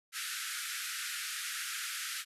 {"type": "band-pass noise", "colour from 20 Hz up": "pink", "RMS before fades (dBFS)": -39, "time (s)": [0.12, 2.25], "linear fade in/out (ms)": 50, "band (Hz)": [1300, 13000], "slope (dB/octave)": 96, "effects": []}